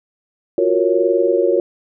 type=chord; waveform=sine; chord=Gb major seventh; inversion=third; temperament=equal; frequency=349.2 / 370 / 466.2 / 554.4 Hz; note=F4 / Gb4 / Bb4 / Db5; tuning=0 / 0 / 0 / 0 cents; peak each=-18 dBFS; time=0.58-1.6 s; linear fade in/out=2 ms; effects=none